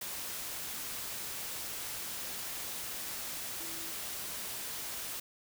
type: tone in noise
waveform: sine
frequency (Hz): 329.6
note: E4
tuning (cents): 0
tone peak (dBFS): -51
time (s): 3.6-3.91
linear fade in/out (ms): 5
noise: white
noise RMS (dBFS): -40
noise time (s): 0.01-5.2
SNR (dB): -14
effects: none